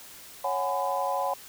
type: tone cluster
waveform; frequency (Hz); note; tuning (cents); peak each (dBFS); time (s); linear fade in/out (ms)
sine; 555 / 736 / 828 / 1007; C#5 / F#5 / G#5 / B5; +2 / -9 / -5 / +33; -31; 0.44-1.34; 5
effects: white hiss -47 dBFS RMS until 1.48 s